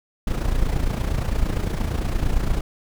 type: noise with amplitude modulation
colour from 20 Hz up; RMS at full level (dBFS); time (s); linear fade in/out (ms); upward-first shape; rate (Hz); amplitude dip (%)
brown; -19; 0.27-2.61; 5; sine; 28.7; 65
effects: none